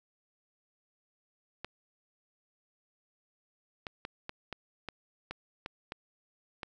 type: clicks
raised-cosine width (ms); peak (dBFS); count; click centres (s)
0.3; -22; 10; 1.646 / 3.868 / 4.051 / 4.294 / 4.527 / 4.887 / 5.31 / 5.661 / 5.921 / 6.632
effects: none